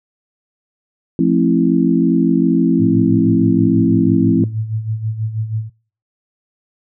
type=chord; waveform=sine; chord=F major seventh; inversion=none; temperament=equal with one note detuned; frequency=174.61 / 220 / 267.1 / 329.6 Hz; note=F3 / A3 / C4 / E4; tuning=0 / 0 / +36 / 0 cents; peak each=-16 / -18 / -15 / -17 dBFS; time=1.19-4.44 s; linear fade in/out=2 ms
type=tone with tremolo; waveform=sine; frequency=110 Hz; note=A2; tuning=in tune; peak=-15 dBFS; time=2.78-5.7 s; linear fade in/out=50 ms; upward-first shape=sine; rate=6.2 Hz; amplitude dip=65%
effects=noise-tail reverb RT60 0.5 s tail -26 dB re dry